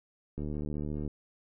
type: click train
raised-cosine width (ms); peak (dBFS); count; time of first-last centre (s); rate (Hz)
3; -24; 53; 0.38-1.077; 74.6
effects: none